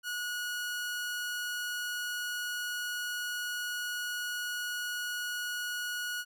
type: tone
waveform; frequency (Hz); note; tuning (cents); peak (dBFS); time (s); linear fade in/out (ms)
sawtooth; 1456; F#6; -28; -30; 0.03-6.25; 50
effects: none